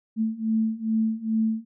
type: beating tone pair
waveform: sine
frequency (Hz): 220 / 222.4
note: A3 / A3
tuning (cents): 0 / +19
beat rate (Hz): 2.4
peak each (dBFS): -26 / -24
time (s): 0.16-1.65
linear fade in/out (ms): 50
effects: none